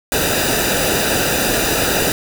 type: noise with comb filter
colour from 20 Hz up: pink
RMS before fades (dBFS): -17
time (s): 0.12-2.12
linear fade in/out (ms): 0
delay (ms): 0.92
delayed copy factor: -0.7
effects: none